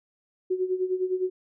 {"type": "tone with tremolo", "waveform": "sine", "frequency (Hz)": 370, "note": "F#4", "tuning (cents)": 0, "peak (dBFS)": -21, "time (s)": [0.5, 1.3], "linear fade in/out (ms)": 10, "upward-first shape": "sine", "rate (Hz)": 9.8, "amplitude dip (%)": 75, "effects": []}